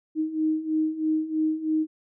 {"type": "beating tone pair", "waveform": "sine", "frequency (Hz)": [311.1, 314.2], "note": ["D#4", "D#4"], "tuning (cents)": [0, 17], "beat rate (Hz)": 3.1, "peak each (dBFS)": [-28, -24], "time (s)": [0.15, 1.87], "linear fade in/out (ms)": 50, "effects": []}